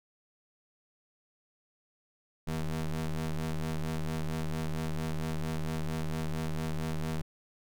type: ring-modulated tone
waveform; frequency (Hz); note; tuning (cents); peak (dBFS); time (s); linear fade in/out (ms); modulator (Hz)
35% pulse; 80; D#2; +49; -26; 2.47-7.22; 10; 77.8
effects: none